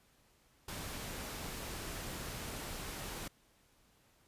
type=noise; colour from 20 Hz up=pink; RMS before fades=-43 dBFS; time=0.68-3.28 s; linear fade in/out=5 ms; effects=pink hiss -69 dBFS RMS until 4.27 s + resampled to 32000 Hz